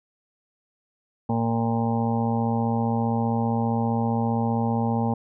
harmonic tone, 115.2 Hz, A#2, 20 cents flat, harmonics 1 / 2 / 4 / 5 / 6 / 7 / 8 / 9, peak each -26 / -24 / -32 / -35 / -41 / -29 / -35 / -42 dBFS, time 1.29-5.14 s, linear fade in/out 5 ms, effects none

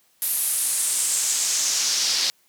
pink noise with band-pass filter sweep, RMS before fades -23 dBFS, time 0.22-2.3 s, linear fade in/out 0 ms, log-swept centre 12000 to 4700 Hz, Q 2.8, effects white hiss -62 dBFS RMS until 2.48 s + high-pass 100 Hz 12 dB/octave

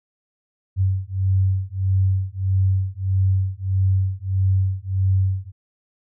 sine beating tone pair, 94.5 / 96.1 Hz, F#2 / G2, +37 / -34 cents, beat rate 1.6 Hz, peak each -20 dBFS, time 0.76-5.52 s, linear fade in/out 50 ms, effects none

